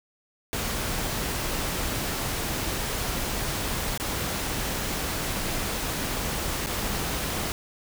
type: noise with dropouts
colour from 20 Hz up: pink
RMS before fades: -29 dBFS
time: 0.53-7.52 s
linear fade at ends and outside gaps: 0 ms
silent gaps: 3.976-3.999 / 6.662-6.669 s
effects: none